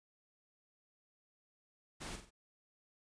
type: noise with echo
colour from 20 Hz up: pink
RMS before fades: -45 dBFS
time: 2-2.17 s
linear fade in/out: 20 ms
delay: 46 ms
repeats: 3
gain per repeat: -7 dB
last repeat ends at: 2.308 s
effects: resampled to 22050 Hz